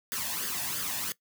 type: noise with flanger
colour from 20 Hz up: white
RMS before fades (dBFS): -33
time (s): 0.12-1.12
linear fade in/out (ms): 0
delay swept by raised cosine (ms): 0.61 to 1.17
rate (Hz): 3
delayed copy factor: +0.65
effects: noise-tail reverb RT60 0.1 s tail -19 dB re dry + high-pass 100 Hz 12 dB/octave